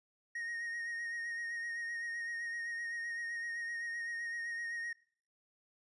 triangle tone with vibrato, 1864.7 Hz, A#6, in tune, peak -36 dBFS, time 0.35-4.93 s, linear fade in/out 5 ms, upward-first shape sine, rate 7.8 Hz, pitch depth 24 cents each way, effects noise-tail reverb RT60 0.5 s tail -22 dB re dry + resampled to 24000 Hz

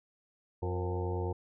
harmonic tone with a mistuned harmonic, 89.5 Hz, F2, 43 cents sharp, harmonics 1 / 2 / 3 / 4 / 5 / 6 / 8 / 9 / 10, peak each -33 / -45 / -49 / -38 / -39 / -47 / -48 / -46 / -44 dBFS, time 0.62-1.33 s, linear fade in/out 10 ms, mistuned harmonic 5, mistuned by +59 cents, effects none

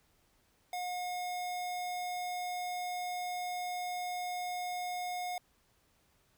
square tone, 720 Hz, F#5, 47 cents flat, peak -36 dBFS, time 0.73-5.38 s, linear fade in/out 2 ms, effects pink hiss -71 dBFS RMS until 6.37 s

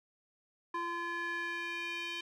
square tone with band-pass filter sweep, 342.6 Hz, F4, 33 cents flat, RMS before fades -38 dBFS, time 0.74-2.21 s, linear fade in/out 5 ms, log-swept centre 1200 to 2900 Hz, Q 3.1, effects none

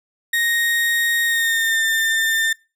35% pulse tone with pitch glide, 1864.7 to 1797 Hz, A#6 to A6, 0 to +36 cents, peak -15 dBFS, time 0.33-2.53 s, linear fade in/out 5 ms, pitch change -64 cents, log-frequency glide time 1.24-1.81 s, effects noise-tail reverb RT60 0.3 s tail -24 dB re dry

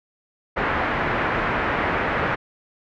white low-pass noise, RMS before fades -23 dBFS, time 0.56-2.36 s, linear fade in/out 20 ms, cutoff 1900 Hz, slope 24 dB/octave, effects none

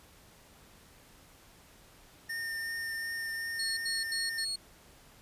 square tone with vibrato, 1818 Hz, A#6, 44 cents flat, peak -35 dBFS, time 2.29-4.45 s, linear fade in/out 10 ms, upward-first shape triangle, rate 2.7 Hz, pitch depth 14 cents each way
35% pulse tone bursts, 4328 Hz, C#8, 42 cents flat, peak -31 dBFS, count 4, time 3.59-4.559 s, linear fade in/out 5 ms, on 180 ms, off 83 ms
effects pink hiss -58 dBFS RMS until 5.21 s + resampled to 32000 Hz

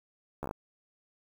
slowing click train, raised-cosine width 1 ms, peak -22 dBFS, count 6, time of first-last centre 0.43-0.511 s, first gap 13 ms, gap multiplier 1.11, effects 8-bit

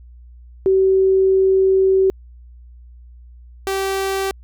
sine / sawtooth tone pair in turn, 382 / 387.6 Hz, G4 / G4, -45 / -20 cents, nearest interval unison, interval 25 cents, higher second, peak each -11 / -15 dBFS, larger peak first, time 0.66-2.1 / 3.67-4.31 s, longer first, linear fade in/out 0 ms, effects added 60 Hz sine -39 dBFS peak until 4.43 s

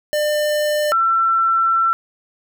square / sine tone pair in turn, 599 / 1344.7 Hz, D5 / E6, +34 / +34 cents, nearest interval octave + major second, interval 1400 cents, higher second, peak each -17 / -13 dBFS, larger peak second, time 0.13-0.92 / 0.92-1.93 s, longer second, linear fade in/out 0 ms, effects none

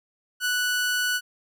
sawtooth tone, 1480 Hz, F#6, in tune, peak -19 dBFS, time 0.4-1.21 s, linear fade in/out 50 ms, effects none

